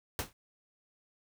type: noise with exponential decay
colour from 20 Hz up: pink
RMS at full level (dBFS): -30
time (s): 0.19-0.33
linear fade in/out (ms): 1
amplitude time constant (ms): 29
effects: none